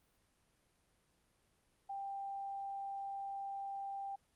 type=tone; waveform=sine; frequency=790 Hz; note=G5; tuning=13 cents sharp; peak=-40 dBFS; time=1.89-4.16 s; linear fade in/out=10 ms; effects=pink hiss -75 dBFS RMS until 4.35 s + Opus 32 kbps